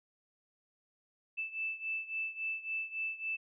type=beating tone pair; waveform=sine; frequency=2637 / 2640.6 Hz; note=E7 / E7; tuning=0 / +2 cents; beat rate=3.6 Hz; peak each=-37 / -40 dBFS; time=1.37-3.37 s; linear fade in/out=20 ms; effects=none